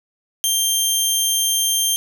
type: tone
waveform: 15% pulse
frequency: 3170 Hz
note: G7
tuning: 19 cents sharp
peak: -9 dBFS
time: 0.44-1.96 s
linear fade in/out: 0 ms
effects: none